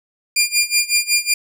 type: tone with tremolo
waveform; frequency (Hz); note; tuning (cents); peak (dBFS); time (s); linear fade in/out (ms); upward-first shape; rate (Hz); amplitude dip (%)
15% pulse; 2403; D7; +39; -5; 0.36-1.34; 5; sine; 5.4; 90
effects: none